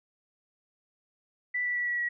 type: tone with pitch steps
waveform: sine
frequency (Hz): 1975.5 / 1961.9 / 1948.3 / 1934.8 / 1921.5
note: B6 / B6 / B6 / B6 / B6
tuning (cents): 0 / -12 / -24 / -36 / -48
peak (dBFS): -27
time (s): 1.54-2.09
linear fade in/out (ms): 10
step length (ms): 110
effects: none